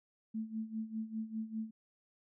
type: tone with tremolo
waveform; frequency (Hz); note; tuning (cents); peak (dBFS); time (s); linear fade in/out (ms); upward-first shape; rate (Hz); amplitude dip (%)
sine; 220.6; A3; +5; -34; 0.34-1.71; 10; sine; 5; 80
effects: none